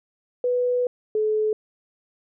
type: tone pair in turn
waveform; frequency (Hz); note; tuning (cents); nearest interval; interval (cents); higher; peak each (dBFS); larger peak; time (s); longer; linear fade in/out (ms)
sine; 493.9 / 430; B4 / A4; 0 / -40; major second; 240; first; -19; neither; 0.44-0.87 / 1.15-1.53; first; 2
effects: none